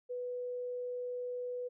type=tone; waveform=sine; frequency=493.9 Hz; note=B4; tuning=in tune; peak=-36 dBFS; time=0.09-1.69 s; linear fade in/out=20 ms; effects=none